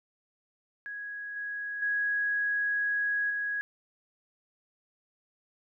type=tone with level steps; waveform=sine; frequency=1661 Hz; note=G#6; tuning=in tune; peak=-36 / -33 / -26 / -29 dBFS; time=0.86-3.61 s; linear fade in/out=0 ms; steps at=1.36 / 1.82 / 3.3 s; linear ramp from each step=5 ms; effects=none